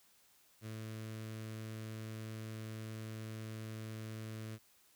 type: tone with notch filter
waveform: sawtooth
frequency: 110 Hz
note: A2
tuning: in tune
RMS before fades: -45 dBFS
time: 0.61-4.59 s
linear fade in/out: 50 ms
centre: 840 Hz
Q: 1.5
effects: white hiss -68 dBFS RMS until 4.95 s